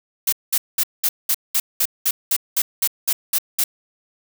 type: noise bursts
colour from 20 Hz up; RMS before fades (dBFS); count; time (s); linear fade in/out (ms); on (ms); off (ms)
blue; -18; 14; 0.27-3.64; 5; 55; 200
effects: none